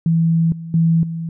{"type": "tone with level steps", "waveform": "sine", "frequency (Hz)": 164.81, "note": "E3", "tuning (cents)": 0, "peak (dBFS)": [-12, -27, -11, -22], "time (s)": [0.06, 1.29], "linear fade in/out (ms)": 2, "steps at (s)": [0.52, 0.74, 1.03], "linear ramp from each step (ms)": 2, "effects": []}